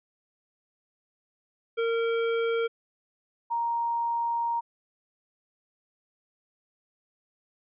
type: tone pair in turn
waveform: square / sine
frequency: 460 / 935 Hz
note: A#4 / A#5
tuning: -23 / +5 cents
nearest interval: octave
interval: 1228 cents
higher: second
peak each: -25 dBFS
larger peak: neither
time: 1.77-2.68 / 3.5-4.61 s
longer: second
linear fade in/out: 20 ms
effects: resampled to 8000 Hz